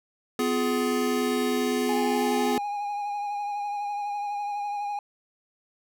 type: chord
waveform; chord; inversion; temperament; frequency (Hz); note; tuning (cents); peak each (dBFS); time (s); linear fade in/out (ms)
square; F diminished; second; just; 251.4 / 349.2 / 419.1; Cb4 / F4 / Ab4; +31 / 0 / +16; -27 / -32 / -28; 0.39-2.58; 2
type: tone with vibrato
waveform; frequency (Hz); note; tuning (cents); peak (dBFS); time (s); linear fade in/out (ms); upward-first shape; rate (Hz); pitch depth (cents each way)
triangle; 820; G#5; -22; -26; 1.89-4.99; 2; sine; 12; 26
effects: none